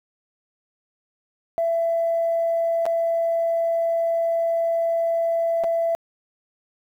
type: tone with dropouts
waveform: sine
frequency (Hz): 668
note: E5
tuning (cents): +23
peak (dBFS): -18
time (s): 1.58-5.95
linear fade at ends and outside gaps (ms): 0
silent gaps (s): 2.855-2.864 / 5.637-5.642
effects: tanh soft clip ceiling -14 dBFS + 9-bit